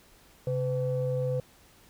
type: tone pair together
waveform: sine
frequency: 133.76 / 505 Hz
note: C3 / B4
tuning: +39 / +39 cents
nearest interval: octave + major seventh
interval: 2300 cents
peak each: -28 dBFS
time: 0.47-1.4 s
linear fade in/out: 2 ms
effects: tanh soft clip ceiling -20 dBFS + pink hiss -58 dBFS RMS until 1.89 s